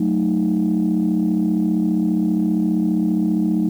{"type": "chord", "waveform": "sine", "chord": "D# diminished", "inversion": "first", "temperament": "equal", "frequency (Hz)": [185, 220, 311.1], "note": ["F#3", "A3", "D#4"], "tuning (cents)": [0, 0, 0], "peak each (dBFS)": -19, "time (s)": [0, 3.69], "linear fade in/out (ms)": 5, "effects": ["tanh soft clip ceiling -10 dBFS", "8-bit"]}